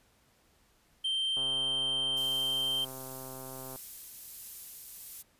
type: tone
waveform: triangle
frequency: 3136 Hz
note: G7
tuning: in tune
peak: -27 dBFS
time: 1.04-2.85 s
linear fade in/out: 10 ms
type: click train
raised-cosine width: 1 ms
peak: -32 dBFS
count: 314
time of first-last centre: 1.37-3.759 s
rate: 131 Hz
type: noise with tremolo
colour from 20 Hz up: violet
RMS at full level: -41 dBFS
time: 2.16-5.23 s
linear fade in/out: 20 ms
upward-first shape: triangle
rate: 1.4 Hz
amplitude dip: 25%
effects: pink hiss -67 dBFS RMS until 5.39 s + resampled to 32000 Hz